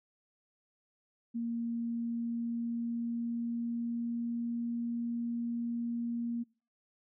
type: tone with pitch glide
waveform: sine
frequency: 233.1 to 235.4 Hz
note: A#3 to A#3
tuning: 0 to +17 cents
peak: -32 dBFS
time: 1.34-6.44 s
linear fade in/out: 20 ms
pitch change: +17 cents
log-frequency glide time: 1.52-4.71 s
effects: noise-tail reverb RT60 0.4 s tail -25 dB re dry